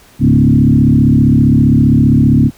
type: tone with frequency modulation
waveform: sine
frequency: 185 Hz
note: F#3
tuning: in tune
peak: -5 dBFS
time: 0.19-2.51 s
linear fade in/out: 50 ms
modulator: 35.2 Hz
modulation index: 2.7
effects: pink hiss -44 dBFS RMS until 2.57 s